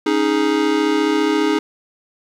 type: chord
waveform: square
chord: C# suspended second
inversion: none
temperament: just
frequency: 277.2 / 311.8 / 415.8 Hz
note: C#4 / D#4 / G#4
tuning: 0 / +4 / +2 cents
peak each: -23 / -18 / -20 dBFS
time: 0.06-1.59 s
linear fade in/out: 5 ms
effects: low-pass 5000 Hz 12 dB/octave + 8-bit